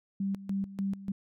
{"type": "tone with tremolo", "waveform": "sine", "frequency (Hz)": 196, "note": "G3", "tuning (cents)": 0, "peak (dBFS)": -28, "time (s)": [0.2, 1.12], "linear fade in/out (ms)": 5, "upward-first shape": "square", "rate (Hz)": 3.4, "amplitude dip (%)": 80, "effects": []}